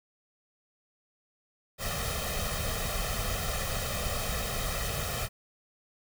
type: noise with comb filter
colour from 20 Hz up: pink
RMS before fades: -32 dBFS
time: 1.78-5.29 s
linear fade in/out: 50 ms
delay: 1.6 ms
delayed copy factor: +0.8
effects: none